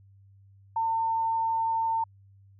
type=tone; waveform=sine; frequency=903 Hz; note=A5; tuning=45 cents sharp; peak=-24 dBFS; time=0.76-2.04 s; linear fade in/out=5 ms; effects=added 98 Hz sine -53 dBFS peak until 2.59 s